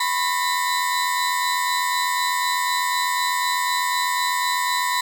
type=tone cluster; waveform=35% pulse; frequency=992 / 1080 / 1828 / 3972 Hz; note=B5 / C#6 / A#6 / B7; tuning=+7 / -45 / -34 / +9 cents; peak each=-20 / -27 / -27 / -27 dBFS; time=0-5.01 s; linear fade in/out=5 ms; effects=none